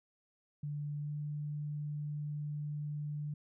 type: tone with pitch glide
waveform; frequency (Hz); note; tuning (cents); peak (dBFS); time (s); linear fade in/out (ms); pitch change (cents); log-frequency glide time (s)
sine; 146.83 to 148.19; D3 to D3; 0 to +16; -36; 0.63-3.34; 5; +16; 1-1.12
effects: none